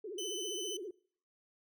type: tone with vibrato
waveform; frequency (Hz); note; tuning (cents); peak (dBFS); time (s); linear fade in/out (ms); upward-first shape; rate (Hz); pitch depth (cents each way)
sine; 390; G4; -9; -40; 0.04-0.91; 5; triangle; 15; 270
type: tone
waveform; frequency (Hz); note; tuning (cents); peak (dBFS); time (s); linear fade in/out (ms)
25% pulse; 3028; F#7; +39; -35; 0.18-0.77; 5
effects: noise-tail reverb RT60 0.5 s tail -22 dB re dry